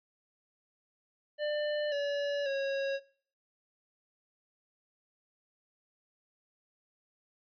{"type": "tone with pitch steps", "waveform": "square", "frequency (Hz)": [596, 571.7, 548.4], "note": ["D5", "D5", "C#5"], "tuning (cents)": [25, -47, -19], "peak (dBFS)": -31, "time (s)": [1.38, 3], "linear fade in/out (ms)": 50, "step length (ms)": 540, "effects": ["noise-tail reverb RT60 0.5 s tail -21 dB re dry", "resampled to 11025 Hz"]}